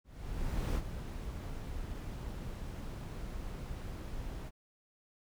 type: noise with ADSR envelope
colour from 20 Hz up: brown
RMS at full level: -32 dBFS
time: 0.04-4.51 s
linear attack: 720 ms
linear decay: 53 ms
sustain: -9 dB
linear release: 38 ms
effects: none